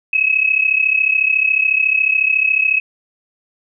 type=tone pair together; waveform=sine; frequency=2548 / 2582 Hz; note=D#7 / E7; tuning=+41 / -37 cents; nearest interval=unison; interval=22 cents; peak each=-15 dBFS; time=0.13-2.8 s; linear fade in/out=5 ms; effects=none